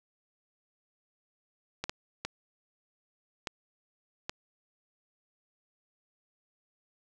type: clicks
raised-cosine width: 0.2 ms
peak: -16 dBFS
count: 5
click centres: 1.84 / 1.895 / 2.25 / 3.472 / 4.295 s
effects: none